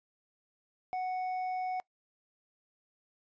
sine tone with hard clipping, 740 Hz, F#5, in tune, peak -33 dBFS, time 0.93-1.8 s, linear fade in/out 0 ms, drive 4 dB, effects noise-tail reverb RT60 0.1 s tail -23 dB re dry + resampled to 16000 Hz

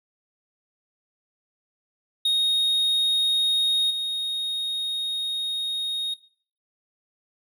triangle tone with level steps, 3729 Hz, A#7, in tune, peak -17 / -23 dBFS, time 2.25-6.14 s, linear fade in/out 5 ms, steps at 3.9 s, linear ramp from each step 10 ms, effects noise-tail reverb RT60 0.5 s tail -19 dB re dry

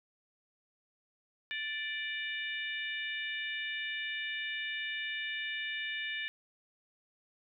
harmonic tone with a mistuned harmonic, 586 Hz, D5, 4 cents flat, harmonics 3 / 4 / 5 / 6, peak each -38 / -40 / -42 / -44 dBFS, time 1.51-6.28 s, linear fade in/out 0 ms, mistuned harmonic 6, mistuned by +49 cents, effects none

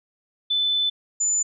sine tone pair in turn, 3510 / 7020 Hz, A7 / A8, -5 / -5 cents, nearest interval octave, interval 1200 cents, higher second, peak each -19 dBFS, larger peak neither, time 0.5-0.9 / 1.2-1.43 s, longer first, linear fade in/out 10 ms, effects none

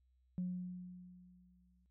sine tone with exponential decay, 180.5 Hz, F#3, 43 cents flat, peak -34 dBFS, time 0.38-1.86 s, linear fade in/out 0 ms, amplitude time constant 320 ms, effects tanh soft clip ceiling -31 dBFS + added 63 Hz sine -70 dBFS peak until 1.9 s

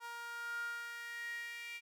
sawtooth tone with high-pass filter sweep, 470.5 Hz, A#4, 16 cents sharp, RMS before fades -44 dBFS, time 0-1.81 s, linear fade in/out 50 ms, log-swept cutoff 1100 to 2300 Hz, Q 8.7, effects none

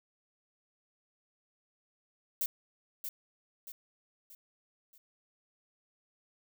violet noise with echo, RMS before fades -32 dBFS, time 2.41-2.46 s, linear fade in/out 2 ms, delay 630 ms, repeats 4, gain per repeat -7 dB, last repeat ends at 4.98 s, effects none

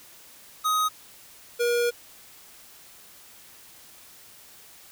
square tone pair in turn, 1256 / 477.7 Hz, D#6 / A#4, +16 / +42 cents, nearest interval octave + perfect fourth, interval 1674 cents, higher first, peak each -22 dBFS, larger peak neither, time 0.64-0.89 / 1.59-1.91 s, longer second, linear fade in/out 20 ms, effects white hiss -50 dBFS RMS until 4.91 s

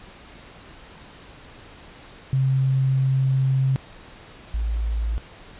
sine tone pair in turn, 133 / 55.66 Hz, C3 / A1, +29 / +21 cents, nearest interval octave + minor third, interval 1508 cents, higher first, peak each -17 / -21 dBFS, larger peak first, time 2.33-3.76 / 4.54-5.18 s, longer first, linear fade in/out 0 ms, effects pink hiss -45 dBFS RMS until 5.59 s + resampled to 8000 Hz

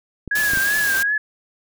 clicks, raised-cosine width 3 ms, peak -17 dBFS, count 3, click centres 0.277 / 0.535 / 0.573 s
sine tone with vibrato, 1644 Hz, G#6, 18 cents flat, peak -17 dBFS, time 0.31-1.18 s, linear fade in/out 5 ms, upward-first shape triangle, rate 2.7 Hz, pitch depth 86 cents each way
white noise, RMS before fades -26 dBFS, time 0.35-1.03 s, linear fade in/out 5 ms
effects none

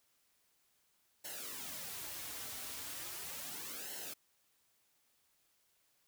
white noise with flanger, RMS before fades -45 dBFS, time 1.24-4.14 s, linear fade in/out 10 ms, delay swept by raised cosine 0.83 to 5.73 ms, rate 0.37 Hz, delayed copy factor -0.75, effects white hiss -75 dBFS RMS until 6.07 s

